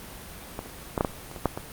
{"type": "clicks", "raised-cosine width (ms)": 1, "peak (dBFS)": [-17, -26, -10, -7, -10, -25, -23, -6, -16], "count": 9, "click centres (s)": [0.591, 0.66, 0.978, 1.009, 1.048, 1.314, 1.362, 1.457, 1.575], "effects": ["pink hiss -42 dBFS RMS until 1.72 s", "Opus 32 kbps"]}